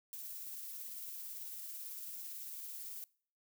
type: noise with tremolo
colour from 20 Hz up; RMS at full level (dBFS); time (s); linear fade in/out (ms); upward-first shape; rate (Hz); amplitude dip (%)
violet; -45; 0.13-3.04; 0; triangle; 18; 25
effects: noise-tail reverb RT60 0.5 s tail -23 dB re dry